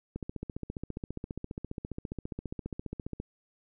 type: click train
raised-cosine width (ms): 3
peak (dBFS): -23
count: 46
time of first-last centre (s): 0.16-3.201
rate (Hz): 14.8
effects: none